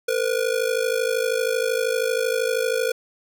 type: ring-modulated tone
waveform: square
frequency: 483.4 Hz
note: B4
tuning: 37 cents flat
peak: -18 dBFS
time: 0.08-2.92 s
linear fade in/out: 5 ms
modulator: 26.4 Hz
effects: none